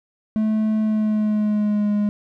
triangle tone with pitch glide, 216.7 to 207.3 Hz, A3 to G#3, -26 to -3 cents, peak -15 dBFS, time 0.36-2.09 s, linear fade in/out 0 ms, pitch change -77 cents, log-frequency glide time 0.81-1.91 s, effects none

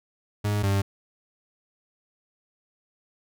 40% pulse tone pair in turn, 103.83 / 98.8 Hz, G#2 / G2, 0 / +14 cents, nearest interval minor second, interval 86 cents, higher first, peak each -22 / -20 dBFS, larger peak second, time 0.44-0.63 / 0.63-0.82 s, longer neither, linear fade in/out 10 ms, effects none

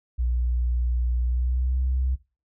sine tone with pitch glide, 60.5 to 64.47 Hz, B1 to C2, -35 to -25 cents, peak -20 dBFS, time 0.18-2.16 s, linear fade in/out 20 ms, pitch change +110 cents, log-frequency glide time 1.22-1.81 s, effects noise-tail reverb RT60 0.3 s tail -19 dB re dry + tanh soft clip ceiling -17 dBFS

